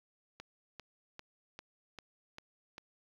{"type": "click train", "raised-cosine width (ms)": 0.2, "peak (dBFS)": -28, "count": 7, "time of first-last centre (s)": [0.4, 2.781], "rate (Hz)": 2.52, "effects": ["low-pass 5000 Hz 12 dB/octave", "9-bit"]}